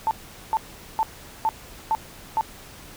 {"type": "tone bursts", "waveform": "sine", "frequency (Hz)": 885, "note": "A5", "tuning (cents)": 10, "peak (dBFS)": -18, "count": 6, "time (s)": [0.07, 2.41], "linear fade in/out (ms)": 0, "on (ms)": 40, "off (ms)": 420, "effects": ["pink hiss -44 dBFS RMS until 2.96 s"]}